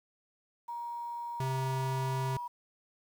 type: tone with pitch glide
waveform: sine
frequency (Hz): 946 to 964.8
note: A#5 to B5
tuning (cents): +25 to -41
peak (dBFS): -36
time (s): 0.68-2.48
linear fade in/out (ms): 10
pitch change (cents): +34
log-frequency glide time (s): 1.62-2.17
type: tone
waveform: square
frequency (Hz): 131.5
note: C3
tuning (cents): +9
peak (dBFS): -32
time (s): 1.4-2.37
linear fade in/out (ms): 2
effects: 10-bit